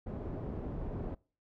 pink low-pass noise, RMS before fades -39 dBFS, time 0.06-1.15 s, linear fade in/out 10 ms, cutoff 510 Hz, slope 12 dB/octave, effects noise-tail reverb RT60 0.4 s tail -24 dB re dry

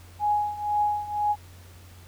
sine tone with tremolo, 833 Hz, G#5, 5 cents sharp, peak -19 dBFS, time 0.19-1.36 s, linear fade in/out 50 ms, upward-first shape triangle, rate 2 Hz, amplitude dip 85%, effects added 89 Hz sine -46 dBFS peak until 2.07 s + pink hiss -53 dBFS RMS until 2.07 s

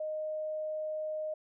sine tone, 619 Hz, D#5, 9 cents flat, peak -33 dBFS, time 0-1.34 s, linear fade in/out 5 ms, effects none

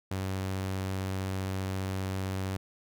sawtooth tone, 95.2 Hz, F#2, 50 cents sharp, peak -27 dBFS, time 0.11-2.57 s, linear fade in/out 5 ms, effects none

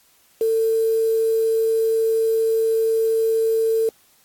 sine tone with quantisation, 447.9 Hz, A4, 31 cents sharp, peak -16 dBFS, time 0.41-3.89 s, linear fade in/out 2 ms, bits 6, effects white hiss -57 dBFS RMS until 4.24 s + AAC 64 kbps

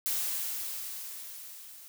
blue noise with level ramp, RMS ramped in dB -30 to -50 dBFS, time 0.06-1.88 s, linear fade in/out 0 ms, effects none

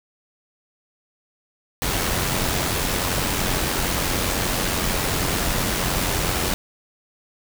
pink noise with amplitude modulation, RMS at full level -21 dBFS, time 1.82-6.54 s, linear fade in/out 0 ms, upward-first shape sine, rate 90.4 Hz, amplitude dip 40%, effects none

